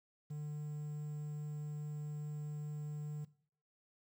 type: tone with quantisation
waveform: triangle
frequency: 149.6 Hz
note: D3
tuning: 32 cents sharp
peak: -38 dBFS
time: 0.3-3.25 s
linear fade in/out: 10 ms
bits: 11
effects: noise-tail reverb RT60 0.5 s tail -17 dB re dry